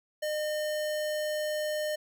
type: tone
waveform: square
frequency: 608 Hz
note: D#5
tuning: 40 cents flat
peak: -30 dBFS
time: 0.22-1.96 s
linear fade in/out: 10 ms
effects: none